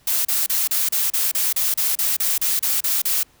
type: noise bursts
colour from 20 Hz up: blue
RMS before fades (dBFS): -20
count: 15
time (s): 0.07-3.232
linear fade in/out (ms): 5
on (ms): 180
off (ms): 33
effects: pink hiss -56 dBFS RMS until 3.4 s